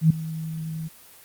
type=tone with ADSR envelope; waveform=sine; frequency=160 Hz; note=D#3; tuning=49 cents sharp; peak=-10 dBFS; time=0.01-0.89 s; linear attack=92 ms; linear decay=5 ms; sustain=-18 dB; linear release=23 ms; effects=white hiss -49 dBFS RMS until 1.24 s + Opus 24 kbps